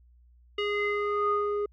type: tone with low-pass filter sweep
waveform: square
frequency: 412.4 Hz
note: G#4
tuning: 12 cents flat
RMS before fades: -28 dBFS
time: 0.58-1.66 s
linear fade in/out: 5 ms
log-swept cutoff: 2800 to 830 Hz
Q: 4.9
effects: added 60 Hz sine -55 dBFS peak until 1.72 s